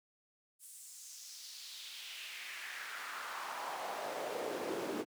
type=noise with high-pass filter sweep; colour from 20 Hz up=brown; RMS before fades=-43 dBFS; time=0.59-5.05 s; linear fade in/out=50 ms; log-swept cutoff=9500 to 300 Hz; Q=2.3; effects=high-pass 150 Hz 12 dB/octave